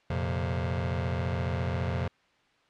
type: chord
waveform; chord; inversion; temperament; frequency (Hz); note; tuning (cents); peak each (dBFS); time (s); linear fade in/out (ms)
sawtooth; F suspended fourth; none; just; 87.31 / 116.41 / 130.96; F2 / Bb2 / C3; 0 / -2 / +2; -26 / -30 / -29; 0.1-2.08; 5
effects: white hiss -65 dBFS RMS until 2.69 s + low-pass 3000 Hz 12 dB/octave